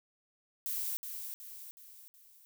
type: noise with echo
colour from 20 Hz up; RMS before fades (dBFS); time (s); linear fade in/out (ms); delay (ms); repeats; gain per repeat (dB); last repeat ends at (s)
violet; -36; 0.66-0.97; 0; 370; 4; -6; 2.45
effects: none